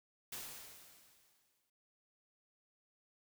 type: noise with exponential decay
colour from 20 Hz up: white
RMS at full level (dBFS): -44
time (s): 0.32-1.7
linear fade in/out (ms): 5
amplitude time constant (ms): 300
effects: noise-tail reverb RT60 0.5 s tail -24 dB re dry